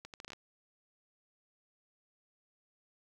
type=accelerating click train; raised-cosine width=0.2 ms; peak=-29 dBFS; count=8; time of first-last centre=0.05-0.333 s; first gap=88 ms; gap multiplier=0.72; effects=10-bit